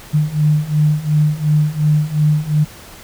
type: beating tone pair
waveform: sine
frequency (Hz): 149.7 / 152.5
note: D3 / D#3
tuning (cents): +33 / -34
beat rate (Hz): 2.8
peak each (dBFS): -16 / -14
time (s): 0.13-2.65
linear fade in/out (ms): 20
effects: pink hiss -38 dBFS RMS until 3.03 s